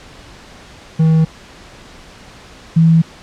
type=tone pair in turn; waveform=triangle / sine; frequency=160 / 163.65 Hz; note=D#3 / E3; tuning=+49 / -12 cents; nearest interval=unison; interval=39 cents; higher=second; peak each=-6 dBFS; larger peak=neither; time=0.99-1.25 / 2.76-3.02 s; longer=neither; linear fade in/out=10 ms; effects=pink hiss -39 dBFS RMS until 3.22 s + low-pass 6000 Hz 12 dB/octave